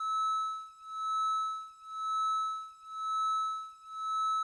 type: tone with tremolo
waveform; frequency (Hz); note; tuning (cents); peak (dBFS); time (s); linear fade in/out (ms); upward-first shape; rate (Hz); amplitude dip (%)
triangle; 1300; E6; -24; -26; 0-4.43; 5; sine; 0.99; 95
effects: resampled to 22050 Hz + 11-bit